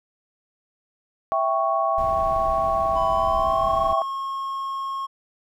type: chord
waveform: sine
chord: C# diminished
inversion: first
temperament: equal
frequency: 659.3 / 784 / 1108.7 Hz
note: E5 / G5 / C#6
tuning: 0 / 0 / 0 cents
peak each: -23 / -25 / -23 dBFS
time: 1.32-4.02 s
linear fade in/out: 0 ms
type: noise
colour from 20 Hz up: brown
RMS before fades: -34 dBFS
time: 1.98-3.93 s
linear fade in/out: 2 ms
type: tone with pitch glide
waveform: triangle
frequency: 1006 to 1084.5 Hz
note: B5 to C#6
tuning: +32 to -38 cents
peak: -24 dBFS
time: 2.95-5.07 s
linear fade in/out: 20 ms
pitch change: +130 cents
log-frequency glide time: 3.11-3.77 s
effects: none